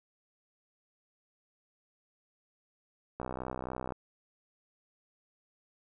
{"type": "click train", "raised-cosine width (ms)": 1, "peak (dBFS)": -23, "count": 47, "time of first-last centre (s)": [3.2, 3.922], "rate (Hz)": 63.7, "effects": []}